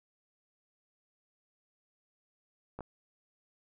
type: clicks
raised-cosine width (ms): 1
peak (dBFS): -27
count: 2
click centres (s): 2.79 / 2.807
effects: none